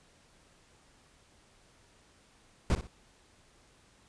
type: noise with echo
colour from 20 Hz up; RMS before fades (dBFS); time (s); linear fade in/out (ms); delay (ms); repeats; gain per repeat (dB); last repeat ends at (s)
brown; -26; 2.7-2.75; 0; 60; 2; -11; 2.87
effects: pink hiss -63 dBFS RMS until 4.08 s + resampled to 22050 Hz